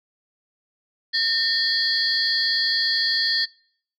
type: tone cluster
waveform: sine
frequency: 1819 / 3344 / 4183 / 4523 / 4870 Hz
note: A#6 / G#7 / C8 / C#8 / D#8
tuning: -43 / +11 / -1 / +34 / -38 cents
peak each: -24 / -29 / -24 / -24 / -29 dBFS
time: 1.13-3.46 s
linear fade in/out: 20 ms
effects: noise-tail reverb RT60 0.6 s tail -25 dB re dry + tanh soft clip ceiling -8 dBFS